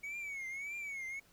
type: tone with vibrato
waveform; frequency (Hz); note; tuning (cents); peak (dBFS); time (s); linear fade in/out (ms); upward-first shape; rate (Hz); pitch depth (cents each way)
triangle; 2234; C#7; +13; -38; 0.03-1.2; 10; triangle; 1.7; 130
effects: pink hiss -66 dBFS RMS until 1.32 s